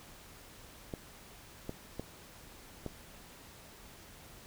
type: clicks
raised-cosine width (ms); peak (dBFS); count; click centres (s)
2; -24; 4; 0.938 / 1.694 / 1.996 / 2.863
effects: pink hiss -54 dBFS RMS until 4.46 s